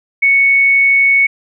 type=tone; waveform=sine; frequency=2217 Hz; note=C#7; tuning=in tune; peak=-7 dBFS; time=0.22-1.27 s; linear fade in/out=10 ms; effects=none